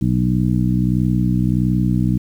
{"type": "harmonic tone with a mistuned harmonic", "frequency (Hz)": 61.5, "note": "B1", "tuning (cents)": -7, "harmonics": [1, 2, 3, 4, 5], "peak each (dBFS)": [-25, -18, -18, -23, -24], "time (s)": [0.01, 2.18], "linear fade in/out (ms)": 10, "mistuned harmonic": 1, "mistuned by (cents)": -57, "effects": ["8-bit"]}